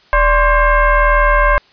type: tone with frequency modulation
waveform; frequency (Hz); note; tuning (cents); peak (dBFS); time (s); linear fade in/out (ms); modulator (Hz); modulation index
sine; 504; B4; +35; -8; 0.13-1.58; 0; 545; 2.4
effects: white hiss -49 dBFS RMS until 1.72 s + resampled to 11025 Hz